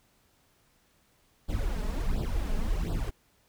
brown noise with flanger, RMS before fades -29 dBFS, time 1.48-3.11 s, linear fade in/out 20 ms, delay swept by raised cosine 0.23 to 4.83 ms, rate 1.4 Hz, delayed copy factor +1, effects pink hiss -67 dBFS RMS until 3.48 s

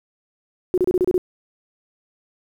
sine tone bursts, 364.8 Hz, F#4, 24 cents flat, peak -14 dBFS, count 7, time 0.74-1.179 s, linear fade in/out 0 ms, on 37 ms, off 30 ms, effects 8-bit

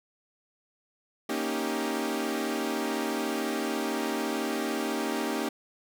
sawtooth chord, Eb dominant seventh, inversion second, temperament equal, 233.1 / 277.2 / 311.1 / 392 Hz, Bb3 / Db4 / Eb4 / G4, 0 / 0 / 0 / 0 cents, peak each -30 dBFS, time 1.29-5.49 s, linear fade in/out 5 ms, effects none

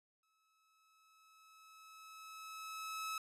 sawtooth tone with exponential growth, 1295 Hz, E6, 31 cents flat, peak -35 dBFS, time 0.23-3.18 s, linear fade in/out 2 ms, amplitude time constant 640 ms, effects resampled to 32000 Hz

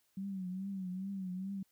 sine tone with vibrato, 189.5 Hz, F#3, 42 cents sharp, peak -37 dBFS, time 0.17-1.63 s, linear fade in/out 5 ms, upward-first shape triangle, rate 2.4 Hz, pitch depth 93 cents each way, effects white hiss -75 dBFS RMS until 1.71 s

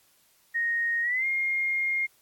sine tone with pitch glide, 1864.7 to 2130 Hz, A#6 to C7, 0 to +30 cents, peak -24 dBFS, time 0.54-2.07 s, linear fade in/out 20 ms, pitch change +230 cents, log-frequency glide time 1.02-1.26 s, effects white hiss -63 dBFS RMS until 2.21 s + AAC 64 kbps

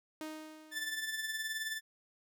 sawtooth tone with exponential decay, 311.1 Hz, D#4, in tune, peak -35 dBFS, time 0.21-1.41 s, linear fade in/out 1 ms, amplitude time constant 260 ms
sawtooth tone with tremolo, 1760 Hz, A6, in tune, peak -30 dBFS, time 0.71-1.81 s, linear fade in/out 50 ms, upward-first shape triangle, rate 19 Hz, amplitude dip 60%
effects none

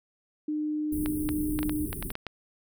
sine tone, 303.1 Hz, D#4, 45 cents flat, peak -27 dBFS, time 0.48-1.86 s, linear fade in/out 5 ms
pink band-stop noise, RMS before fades -35 dBFS, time 0.92-2.12 s, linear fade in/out 5 ms, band 420 to 8900 Hz, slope 96 dB/octave
clicks, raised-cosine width 0.3 ms, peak -18 dBFS, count 10, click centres 1.06 / 1.29 / 1.59 / 1.63 / 1.695 / 1.929 / 2.026 / 2.104 / 2.154 / 2.267 s
effects none

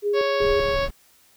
sine tone with tremolo, 410.9 Hz, G#4, 18 cents flat, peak -19 dBFS, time 0.02-0.77 s, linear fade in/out 50 ms, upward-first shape square, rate 2.6 Hz, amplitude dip 60%
harmonic tone, 554.4 Hz, C#5, in tune, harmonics 1 / 2 / 3 / 4 / 5 / 6 / 7 / 8 / 9 / 10, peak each -22 / -28 / -32 / -34 / -36 / -38 / -39 / -40 / -41 / -42 dBFS, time 0.13-0.89 s, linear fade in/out 50 ms
brown noise, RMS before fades -31 dBFS, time 0.41-0.91 s, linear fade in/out 10 ms
effects white hiss -57 dBFS RMS until 1.36 s

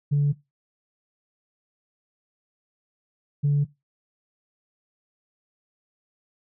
sine tone pair in turn, 144.1 / 144.1 Hz, D3 / D3, -33 / -33 cents, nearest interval unison, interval 0 cents, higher neither, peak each -16 dBFS, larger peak neither, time 0.11-0.33 / 3.43-3.65 s, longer neither, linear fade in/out 20 ms, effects noise-tail reverb RT60 0.2 s tail -18 dB re dry + tanh soft clip ceiling -15 dBFS

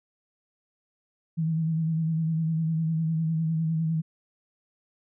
sine tone with vibrato, 161.1 Hz, E3, 39 cents flat, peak -23 dBFS, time 1.37-4.02 s, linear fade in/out 20 ms, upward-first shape sine, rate 9.9 Hz, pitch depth 39 cents each way, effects none

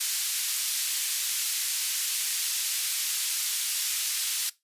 white band-pass noise, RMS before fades -29 dBFS, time 0-4.5 s, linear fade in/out 10 ms, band 2700 to 12000 Hz, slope 12 dB/octave, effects noise-tail reverb RT60 0.2 s tail -19 dB re dry + resampled to 32000 Hz

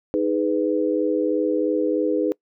sine chord, G# minor, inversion second, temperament just, 311.5 / 415.3 / 498.4 Hz, D#4 / G#4 / B4, +2 / 0 / +16 cents, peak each -22 / -24 / -23 dBFS, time 0.14-2.32 s, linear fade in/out 0 ms, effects noise-tail reverb RT60 0.1 s tail -24 dB re dry

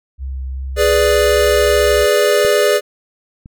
sine tone with vibrato, 65.9 Hz, C2, 13 cents sharp, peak -21 dBFS, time 0.18-2.07 s, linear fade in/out 50 ms, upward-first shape triangle, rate 2.7 Hz, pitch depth 19 cents each way
square chord, G# diminished, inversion none, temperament equal, 415.3 / 493.9 / 587.3 Hz, G#4 / B4 / D5, 0 / 0 / 0 cents, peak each -15 / -18 / -15 dBFS, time 0.76-2.81 s, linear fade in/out 50 ms
clicks, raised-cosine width 5 ms, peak -17 / -24 dBFS, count 2, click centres 2.449 / 3.459 s
effects none

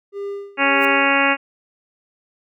triangle tone with tremolo, 401 Hz, G4, 39 cents sharp, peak -22 dBFS, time 0.12-1.21 s, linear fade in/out 50 ms, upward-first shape sine, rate 1.7 Hz, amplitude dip 90%
harmonic tone, 277.2 Hz, C#4, in tune, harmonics 1 / 2 / 3 / 4 / 5 / 6 / 7 / 8 / 9 / 10, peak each -23 / -23 / -23 / -23 / -23 / -23 / -23 / -23 / -23 / -23 dBFS, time 0.57-1.37 s, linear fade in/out 50 ms
blue noise with exponential growth, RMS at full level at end -34 dBFS, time 0.74-0.85 s, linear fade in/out 1 ms, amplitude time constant 22 ms
effects none

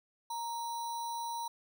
sine tone with sample-and-hold, 932.3 Hz, A#5, in tune, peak -35 dBFS, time 0.3-1.48 s, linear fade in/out 5 ms, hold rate 4900 Hz, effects none

